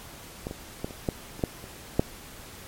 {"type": "clicks", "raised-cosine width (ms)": 2, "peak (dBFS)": [-18, -21, -16, -26, -11, -27, -10, -29, -6], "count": 9, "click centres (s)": [0.469, 0.511, 0.845, 0.908, 1.088, 1.394, 1.438, 1.641, 1.995], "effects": ["pink hiss -45 dBFS RMS until 2.67 s", "MP3 64 kbps"]}